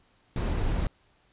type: noise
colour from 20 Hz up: brown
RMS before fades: -27 dBFS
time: 0.36-0.87 s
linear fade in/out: 2 ms
effects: pink hiss -65 dBFS RMS until 1.32 s + resampled to 8000 Hz